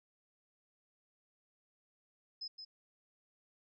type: tone with echo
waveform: sine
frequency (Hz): 5100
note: D#8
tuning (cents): +42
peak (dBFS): -40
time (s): 2.41-2.48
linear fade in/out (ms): 10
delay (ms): 170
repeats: 1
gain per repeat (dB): -6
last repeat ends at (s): 2.65
effects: none